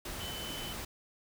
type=tone in noise; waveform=sine; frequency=3033 Hz; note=F#7; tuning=42 cents sharp; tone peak=-42 dBFS; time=0.2-0.73 s; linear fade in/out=5 ms; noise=pink; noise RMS=-41 dBFS; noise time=0.05-0.85 s; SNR=-4 dB; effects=none